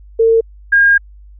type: tone pair in turn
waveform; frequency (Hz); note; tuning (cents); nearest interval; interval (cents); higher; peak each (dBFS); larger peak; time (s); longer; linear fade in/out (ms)
sine; 453.1 / 1620.3; A#4 / G#6; -49 / -43; octave + minor seventh; 2206; second; -7 / -6; second; 0.19-0.41 / 0.72-0.98; second; 10
effects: added 50 Hz sine -36 dBFS peak until 1.39 s